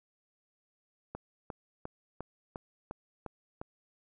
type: click train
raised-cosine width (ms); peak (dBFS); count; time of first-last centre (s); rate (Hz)
1; -25; 8; 1.15-3.615; 2.84
effects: none